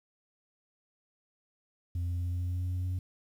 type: tone with pitch steps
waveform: sine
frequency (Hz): 87.31 / 87.87 / 88.43 / 88.99 / 89.56 / 90.13 / 90.7 / 91.28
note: F2 / F2 / F2 / F2 / F2 / F#2 / F#2 / F#2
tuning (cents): 0 / +11 / +22 / +33 / +44 / -45 / -34 / -23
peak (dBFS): -27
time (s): 1.95-2.99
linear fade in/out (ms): 5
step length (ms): 130
effects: tanh soft clip ceiling -29 dBFS + 10-bit